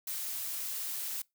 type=noise; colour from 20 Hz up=blue; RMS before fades=-37 dBFS; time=0.07-1.22 s; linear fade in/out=5 ms; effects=noise-tail reverb RT60 0.2 s tail -24 dB re dry